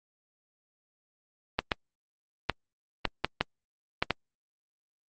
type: clicks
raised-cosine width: 0.3 ms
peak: -8 dBFS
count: 8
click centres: 1.59 / 1.718 / 2.497 / 3.053 / 3.246 / 3.41 / 4.025 / 4.107 s
effects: Opus 32 kbps